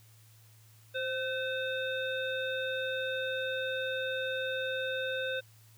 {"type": "harmonic tone with a mistuned harmonic", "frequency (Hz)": 523.3, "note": "C5", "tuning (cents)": 0, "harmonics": [1, 3, 5, 7], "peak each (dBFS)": [-34, -36, -42, -40], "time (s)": [0.94, 5.41], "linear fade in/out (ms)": 20, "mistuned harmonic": 3, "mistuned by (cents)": -46, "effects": ["added 110 Hz sine -57 dBFS peak until 5.77 s", "white hiss -63 dBFS RMS until 5.77 s"]}